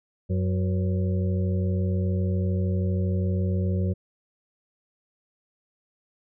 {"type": "harmonic tone with a mistuned harmonic", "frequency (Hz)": 92.5, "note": "F#2", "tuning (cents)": 0, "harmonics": [1, 2, 4, 5, 6], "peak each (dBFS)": [-23, -28, -35, -38, -39], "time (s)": [0.29, 3.94], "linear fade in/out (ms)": 20, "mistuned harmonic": 5, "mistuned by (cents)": 71, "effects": []}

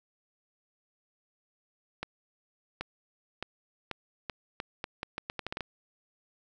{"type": "accelerating click train", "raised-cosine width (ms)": 0.3, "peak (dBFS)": -18, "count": 15, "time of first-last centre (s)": [2.03, 5.607], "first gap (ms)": 780, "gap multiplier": 0.79, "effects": []}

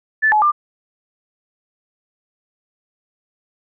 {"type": "tone with pitch steps", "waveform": "sine", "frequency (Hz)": [1749, 851, 1193], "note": ["A6", "G#5", "D6"], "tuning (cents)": [-11, 42, 27], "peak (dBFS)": -11, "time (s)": [0.22, 0.52], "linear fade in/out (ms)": 20, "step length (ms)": 100, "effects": []}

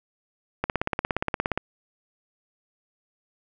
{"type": "click train", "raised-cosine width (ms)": 0.5, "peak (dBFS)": -9, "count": 17, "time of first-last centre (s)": [0.64, 1.576], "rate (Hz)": 17.1, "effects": []}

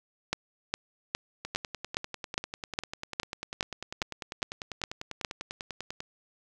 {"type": "two click trains", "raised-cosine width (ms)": 0.2, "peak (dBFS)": [-10, -19], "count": [13, 47], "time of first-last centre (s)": [[0.33, 5.248], [1.45, 6.004]], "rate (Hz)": [2.44, 10.1], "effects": []}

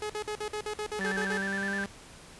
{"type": "tone bursts", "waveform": "sawtooth", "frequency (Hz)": 423.1, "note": "G#4", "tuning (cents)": 32, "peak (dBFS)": -28, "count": 11, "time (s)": [0.02, 1.377], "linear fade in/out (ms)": 2, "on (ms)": 77, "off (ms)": 51}
{"type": "tone with pitch glide", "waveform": "sawtooth", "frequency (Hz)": [192, 199.46], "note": ["G3", "G3"], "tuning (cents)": [-36, 30], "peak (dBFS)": -29, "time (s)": [0.99, 1.86], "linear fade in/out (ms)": 2, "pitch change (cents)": 66, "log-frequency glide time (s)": [1.18, 1.75]}
{"type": "tone with vibrato", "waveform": "sine", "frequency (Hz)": 1661.2, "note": "G#6", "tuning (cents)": 0, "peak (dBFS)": -31, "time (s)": [1.01, 1.84], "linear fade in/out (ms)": 0, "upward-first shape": "square", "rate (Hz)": 9.7, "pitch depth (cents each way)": 95}
{"effects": ["pink hiss -50 dBFS RMS until 2.39 s", "resampled to 24000 Hz"]}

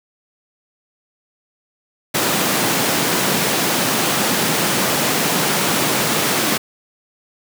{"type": "high-pass noise", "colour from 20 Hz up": "pink", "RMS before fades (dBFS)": -18, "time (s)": [2.14, 6.58], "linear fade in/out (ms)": 10, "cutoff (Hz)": 150, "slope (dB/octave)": 24, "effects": []}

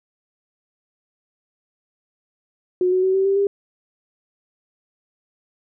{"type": "tone with pitch steps", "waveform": "sine", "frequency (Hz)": [363.5, 370.5, 377.6, 384.9, 392.3, 399.8], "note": ["F#4", "F#4", "F#4", "G4", "G4", "G4"], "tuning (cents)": [-31, 2, 35, -32, 1, 34], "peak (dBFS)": -15, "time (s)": [2.81, 3.47], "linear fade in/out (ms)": 2, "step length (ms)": 110, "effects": []}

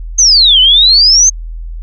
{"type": "exponential two-way sweep", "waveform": "sine", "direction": "down then up", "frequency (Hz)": [6440, 2960, 6440], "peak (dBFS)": -3, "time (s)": [0.18, 1.3], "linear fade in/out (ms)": 10, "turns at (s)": 0.6, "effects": ["added 41 Hz sine -20 dBFS peak until 1.82 s"]}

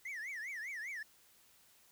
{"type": "tone with vibrato", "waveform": "triangle", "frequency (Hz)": 1975.5, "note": "B6", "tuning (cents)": 0, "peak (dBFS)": -39, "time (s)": [0.05, 1.03], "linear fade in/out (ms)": 5, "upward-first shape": "triangle", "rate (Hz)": 5, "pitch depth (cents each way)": 290, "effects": ["white hiss -66 dBFS RMS until 1.91 s"]}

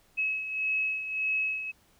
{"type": "beating tone pair", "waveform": "sine", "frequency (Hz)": [2572, 2573.7], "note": ["E7", "E7"], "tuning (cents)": [-43, -42], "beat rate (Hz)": 1.7, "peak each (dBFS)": [-28, -35], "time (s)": [0.17, 1.72], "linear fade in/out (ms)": 20, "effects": ["pink hiss -64 dBFS RMS until 1.99 s"]}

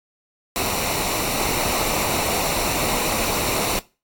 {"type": "noise with comb filter", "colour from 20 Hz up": "pink", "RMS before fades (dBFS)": -23, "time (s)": [0.56, 3.79], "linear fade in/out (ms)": 0, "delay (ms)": 0.61, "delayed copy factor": -0.55, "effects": ["noise-tail reverb RT60 0.3 s tail -20 dB re dry", "AAC 64 kbps"]}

